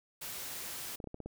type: noise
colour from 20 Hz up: white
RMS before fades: -42 dBFS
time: 0.21-0.96 s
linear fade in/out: 10 ms
type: clicks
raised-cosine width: 2 ms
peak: -29 dBFS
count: 6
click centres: 1.002 / 1.042 / 1.073 / 1.144 / 1.203 / 1.26 s
effects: none